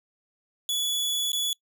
sawtooth tone with dropouts, 3414 Hz, G#7, 47 cents sharp, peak -22 dBFS, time 0.69-1.53 s, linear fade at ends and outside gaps 1 ms, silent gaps 1.319-1.331 s, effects noise-tail reverb RT60 0.1 s tail -25 dB re dry

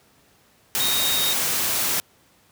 sine tone in noise, 3729 Hz, A#7, in tune, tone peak -23 dBFS, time 0.8-1.33 s, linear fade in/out 0 ms, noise white, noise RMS -23 dBFS, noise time 0.75-2 s, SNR -3 dB, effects pink hiss -58 dBFS RMS until 2.51 s + high-pass 80 Hz 12 dB/octave

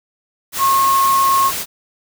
sine tone in noise, 1085 Hz, C#6, 37 cents flat, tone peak -11 dBFS, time 0.58-1.52 s, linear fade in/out 50 ms, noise white, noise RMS -23 dBFS, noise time 0.52-1.66 s, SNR +9 dB, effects none

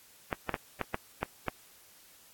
clicks, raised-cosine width 0.5 ms, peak -14 dBFS, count 7, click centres 0.328 / 0.493 / 0.542 / 0.813 / 0.944 / 1.23 / 1.483 s, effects white hiss -58 dBFS RMS until 2.33 s + AAC 64 kbps

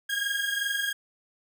30% pulse tone pair together, 1618.4 / 1641 Hz, G#6 / G#6, -45 / -21 cents, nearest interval unison, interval 24 cents, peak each -27 dBFS, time 0.09-0.93 s, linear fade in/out 10 ms, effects none

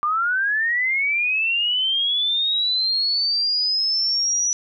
sine linear sweep, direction up, 1174.7 to 5900 Hz, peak -18 dBFS, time 0.03-4.53 s, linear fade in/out 0 ms, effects none

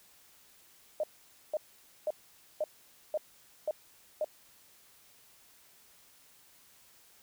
sine tone bursts, 613 Hz, D#5, 26 cents flat, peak -28 dBFS, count 7, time 1-4.245 s, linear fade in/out 2 ms, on 35 ms, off 500 ms, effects white hiss -61 dBFS RMS until 7.22 s

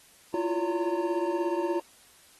triangle tone cluster, 337.8 / 354.6 / 569 / 917 Hz, E4 / F4 / C#5 / A#5, +42 / +26 / +45 / -29 cents, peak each -28 / -28 / -32 / -32 dBFS, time 0.34-1.8 s, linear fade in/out 2 ms, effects white hiss -57 dBFS RMS until 2.39 s + AAC 32 kbps

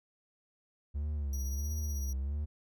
triangle tone with vibrato, 70 Hz, C#2, 18 cents sharp, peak -30 dBFS, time 0.94-2.46 s, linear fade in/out 20 ms, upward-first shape sine, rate 1.5 Hz, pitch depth 120 cents each way
sawtooth tone with tremolo, 5790 Hz, F#8, 38 cents flat, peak -39 dBFS, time 1.33-2.13 s, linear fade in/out 2 ms, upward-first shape triangle, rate 16 Hz, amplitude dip 50%
effects none

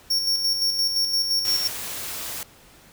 45% pulse tone with tremolo, 5500 Hz, F8, 27 cents flat, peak -19 dBFS, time 0.1-1.68 s, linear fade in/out 10 ms, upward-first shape square, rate 5.8 Hz, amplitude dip 45%
white noise, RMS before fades -32 dBFS, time 1.45-2.43 s, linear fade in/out 0 ms
effects pink hiss -51 dBFS RMS until 2.92 s

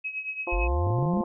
sine tone with tremolo, 2554 Hz, D#7, 45 cents sharp, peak -27 dBFS, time 0.04-0.68 s, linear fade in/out 10 ms, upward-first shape triangle, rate 8.9 Hz, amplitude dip 80%
harmonic tone, 175.3 Hz, F3, 7 cents sharp, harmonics 2 / 3 / 4 / 5 / 6, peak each -32 / -34 / -35 / -36 / -37 dBFS, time 0.47-1.24 s, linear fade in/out 2 ms
sine exponential sweep, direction up, 41.78 to 224 Hz, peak -23 dBFS, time 0.52-1.22 s, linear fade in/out 10 ms
clicks, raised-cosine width 2 ms, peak -23 dBFS, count 8, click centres 0.871 / 0.905 / 0.987 / 1.027 / 1.057 / 1.137 / 1.172 / 1.207 s
effects none

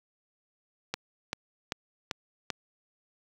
click train, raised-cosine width 0.2 ms, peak -13 dBFS, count 5, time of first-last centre 0.94-2.502 s, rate 2.56 Hz, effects high-pass 80 Hz 12 dB/octave + 9-bit

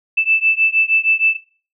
sine beating tone pair, 2637 / 2643.4 Hz, E7 / E7, 0 / +4 cents, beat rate 6.4 Hz, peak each -16 / -16 dBFS, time 0.17-1.37 s, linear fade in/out 10 ms, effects noise-tail reverb RT60 0.4 s tail -18 dB re dry

